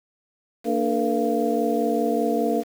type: tone cluster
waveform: sine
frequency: 229.9 / 293.3 / 438.3 / 483.3 / 688 Hz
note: A#3 / D4 / A4 / B4 / F5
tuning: -24 / -2 / -7 / -38 / -26 cents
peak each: -26 dBFS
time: 0.64-2.64 s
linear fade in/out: 50 ms
effects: 7-bit